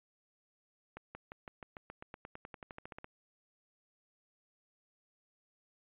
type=accelerating click train; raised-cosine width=0.5 ms; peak=-30 dBFS; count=20; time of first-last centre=0.97-3.044 s; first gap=180 ms; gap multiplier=0.94; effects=resampled to 8000 Hz